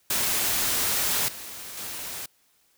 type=noise with level steps; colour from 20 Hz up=white; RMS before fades=-25 / -39 / -35 dBFS; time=0.1-2.26 s; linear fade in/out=5 ms; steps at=1.28 / 1.77 s; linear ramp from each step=5 ms; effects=white hiss -65 dBFS RMS until 2.77 s